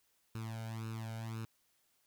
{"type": "tone with flanger", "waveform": "sawtooth", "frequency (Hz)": 112.1, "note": "A2", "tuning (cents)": 33, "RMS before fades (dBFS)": -42, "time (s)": [0.35, 1.45], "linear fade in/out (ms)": 0, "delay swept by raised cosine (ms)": [0.75, 1.35], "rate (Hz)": 1.9, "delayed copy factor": 0.9, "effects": ["white hiss -75 dBFS RMS until 2.06 s"]}